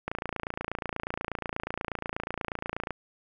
click train, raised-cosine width 0.5 ms, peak -16 dBFS, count 81, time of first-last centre 0.08-2.907 s, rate 28.3 Hz, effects none

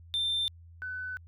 sine tone pair in turn, 3577 / 1503.9 Hz, A7 / F#6, +28 / +28 cents, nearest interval octave + minor third, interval 1500 cents, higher first, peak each -25 / -34 dBFS, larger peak first, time 0.14-0.48 / 0.82-1.17 s, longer second, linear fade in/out 0 ms, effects tanh soft clip ceiling -25 dBFS + added 84 Hz sine -49 dBFS peak until 1.27 s

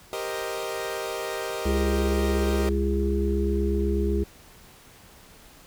sawtooth chord, C minor seventh, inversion second, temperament equal, 392 / 466.2 / 523.3 / 622.3 Hz, G4 / Bb4 / C5 / Eb5, 0 / 0 / 0 / 0 cents, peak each -30 / -30 / -34 / -30 dBFS, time 0.13-2.69 s, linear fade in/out 0 ms
harmonic tone, 68.1 Hz, C#2, 30 cents flat, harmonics 1 / 3 / 5 / 6, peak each -24 / -29 / -29 / -28 dBFS, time 1.65-4.24 s, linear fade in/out 10 ms
effects pink hiss -51 dBFS RMS until 5.66 s

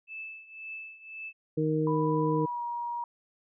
sine tone with tremolo, 2627 Hz, E7, 7 cents flat, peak -36 dBFS, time 0.07-1.33 s, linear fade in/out 50 ms, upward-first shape triangle, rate 1.9 Hz, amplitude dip 85%
harmonic tone, 155.56 Hz, D#3, in tune, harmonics 1 / 2 / 3, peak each -29 / -29 / -29 dBFS, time 1.57-2.46 s, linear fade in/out 10 ms
sine tone with pitch glide, 987.8 to 951.4 Hz, B5 to A#5, 0 to +35 cents, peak -31 dBFS, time 1.87-3.04 s, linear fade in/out 2 ms, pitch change -65 cents, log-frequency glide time 2.36-2.63 s
effects none

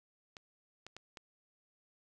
clicks, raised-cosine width 0.2 ms, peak -30 dBFS, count 4, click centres 0.368 / 0.866 / 0.966 / 1.172 s, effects none

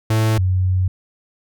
45% pulse / sine tone pair in turn, 110 / 92.5 Hz, A2 / F#2, 0 / 0 cents, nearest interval minor third, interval 300 cents, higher first, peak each -14 dBFS, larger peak neither, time 0.1-0.38 / 0.38-0.88 s, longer second, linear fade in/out 5 ms, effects none

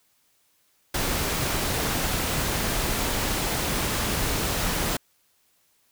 pink noise, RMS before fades -26 dBFS, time 0.94-4.97 s, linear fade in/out 5 ms, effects white hiss -66 dBFS RMS until 5.91 s

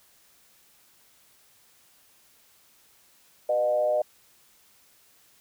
sine tone with frequency modulation, 611 Hz, D#5, 32 cents flat, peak -21 dBFS, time 3.49-4.02 s, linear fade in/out 5 ms, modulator 116 Hz, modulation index 0.64, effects white hiss -60 dBFS RMS until 5.4 s

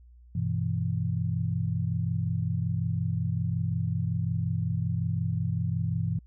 sine chord, E minor, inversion first, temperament equal, 98 / 123.47 / 164.81 Hz, G2 / B2 / E3, 0 / 0 / 0 cents, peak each -30 dBFS, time 0.35-6.19 s, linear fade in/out 5 ms, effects added 60 Hz sine -50 dBFS peak until 6.26 s

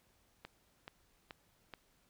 click train, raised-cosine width 0.3 ms, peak -30 dBFS, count 4, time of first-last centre 0.45-1.738 s, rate 2.33 Hz, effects pink hiss -72 dBFS RMS until 2.09 s

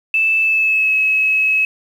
sine tone with pitch glide, 2635 to 2572 Hz, E7 to E7, -1 to -43 cents, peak -12 dBFS, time 0.14-1.65 s, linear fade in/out 2 ms, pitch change -42 cents, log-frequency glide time 0.41-0.95 s, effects 7-bit

